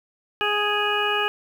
harmonic tone, 415.3 Hz, G#4, in tune, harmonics 1 / 2 / 3 / 4 / 6 / 7, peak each -27 / -28 / -27 / -27 / -28 / -27 dBFS, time 0.41-1.28 s, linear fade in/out 0 ms, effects 8-bit

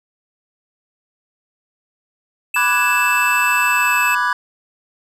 square tone with pitch glide, 2637 to 2620 Hz, E7 to E7, 0 to -11 cents, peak -18 dBFS, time 2.54-4.15 s, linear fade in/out 5 ms, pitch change -11 cents, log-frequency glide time 3.69-3.95 s
triangle chord, G# half-diminished seventh, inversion first, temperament equal, 987.8 / 1174.7 / 1480 / 1661.2 Hz, B5 / D6 / F#6 / G#6, 0 / 0 / 0 / 0 cents, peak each -18 / -20 / -20 / -19 dBFS, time 2.56-4.33 s, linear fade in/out 2 ms
effects none

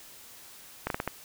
slowing click train, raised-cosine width 0.5 ms, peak -14 dBFS, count 5, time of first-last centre 0.87-1.076 s, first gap 32 ms, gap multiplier 1.33, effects white hiss -50 dBFS RMS until 1.24 s

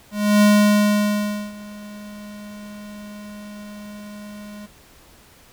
square tone with ADSR envelope, 207.7 Hz, G#3, in tune, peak -11 dBFS, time 0.11-4.67 s, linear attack 310 ms, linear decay 1100 ms, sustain -24 dB, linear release 20 ms, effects pink hiss -50 dBFS RMS until 5.52 s

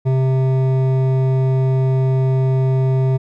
triangle tone with hard clipping, 131.4 Hz, C3, 8 cents sharp, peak -15 dBFS, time 0.05-3.18 s, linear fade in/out 20 ms, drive 15 dB, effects none

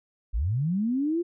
sine linear sweep, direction up, 43.11 to 354.5 Hz, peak -23 dBFS, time 0.33-1.23 s, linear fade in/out 20 ms, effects none

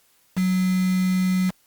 sine tone with quantisation, 185 Hz, F#3, in tune, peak -18 dBFS, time 0.36-1.51 s, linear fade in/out 20 ms, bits 5, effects white hiss -61 dBFS RMS until 1.66 s + Opus 48 kbps

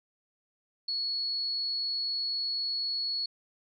sine tone, 4372 Hz, C#8, 25 cents flat, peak -29 dBFS, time 0.88-3.26 s, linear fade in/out 5 ms, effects none

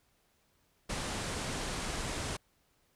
pink low-pass noise, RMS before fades -37 dBFS, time 0.89-2.37 s, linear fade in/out 10 ms, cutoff 10000 Hz, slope 48 dB/octave, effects pink hiss -72 dBFS RMS until 2.95 s

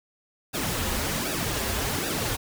pink noise with flanger, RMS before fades -28 dBFS, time 0.53-2.37 s, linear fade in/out 20 ms, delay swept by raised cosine 0.93 to 6.83 ms, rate 1.3 Hz, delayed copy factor -0.75, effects none

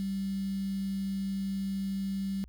sine tone with quantisation, 194.6 Hz, G3, 12 cents flat, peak -30 dBFS, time 0-2.44 s, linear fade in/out 0 ms, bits 8, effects added 60 Hz sine -50 dBFS peak until 2.48 s

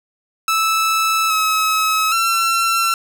sawtooth tone with pitch steps, 1311 / 1285 / 1351 Hz, E6 / E6 / E6, -10 / -45 / +42 cents, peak -11 dBFS, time 0.48-2.94 s, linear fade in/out 2 ms, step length 820 ms, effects none

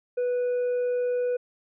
sine tone with hard clipping, 492.4 Hz, B4, 5 cents flat, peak -24 dBFS, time 0.17-1.37 s, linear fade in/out 10 ms, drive 2 dB, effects resampled to 8000 Hz

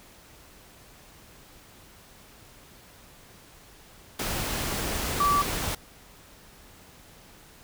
sine tone in noise, 1155 Hz, D6, 29 cents flat, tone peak -20 dBFS, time 5.2-5.42 s, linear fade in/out 5 ms, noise pink, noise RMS -30 dBFS, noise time 4.19-5.75 s, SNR +7 dB, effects pink hiss -52 dBFS RMS until 7.63 s

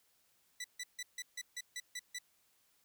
15% pulse tone bursts, 1975.5 Hz, B6, in tune, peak -34 dBFS, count 9, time 0.6-2.187 s, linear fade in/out 5 ms, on 43 ms, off 150 ms, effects white hiss -73 dBFS RMS until 2.84 s

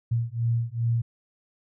sine beating tone pair, 115.5 / 118 Hz, A#2 / A#2, -16 / +22 cents, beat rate 2.5 Hz, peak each -26 dBFS, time 0.11-1.02 s, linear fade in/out 10 ms, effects none

